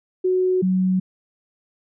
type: tone pair in turn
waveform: sine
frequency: 369.2 / 185.99 Hz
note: F#4 / F#3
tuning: -4 / +9 cents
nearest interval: octave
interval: 1187 cents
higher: first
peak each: -16 dBFS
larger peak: neither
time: 0.24-0.62 / 0.62-1 s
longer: neither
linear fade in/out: 10 ms
effects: none